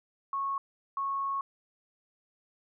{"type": "tone bursts at uneven times", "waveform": "sine", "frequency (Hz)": 1100, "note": "C#6", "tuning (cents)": -14, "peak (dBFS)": -29, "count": 2, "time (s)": [[0.33, 0.58], [0.97, 1.41]], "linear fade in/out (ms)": 2, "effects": []}